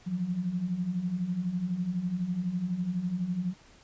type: beating tone pair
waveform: sine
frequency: 170 / 182 Hz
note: F3 / F#3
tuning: -46 / -28 cents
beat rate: 12 Hz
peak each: -35 / -29 dBFS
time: 0.06-3.54 s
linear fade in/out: 20 ms
effects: pink hiss -57 dBFS RMS until 3.83 s + resampled to 16000 Hz